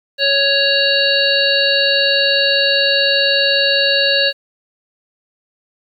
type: harmonic tone with a mistuned harmonic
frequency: 555 Hz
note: C#5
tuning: 2 cents sharp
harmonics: 1 / 3 / 5 / 7 / 8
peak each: -18 / -18 / -18 / -18 / -18 dBFS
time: 0.18-4.33 s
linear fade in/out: 50 ms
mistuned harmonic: 5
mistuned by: +15 cents
effects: 8-bit